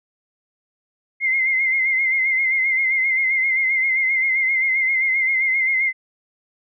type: tone with vibrato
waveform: sine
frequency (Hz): 2100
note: C7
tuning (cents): +6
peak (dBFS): -16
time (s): 1.2-5.93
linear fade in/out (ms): 50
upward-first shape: sine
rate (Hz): 7.6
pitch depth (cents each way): 48
effects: none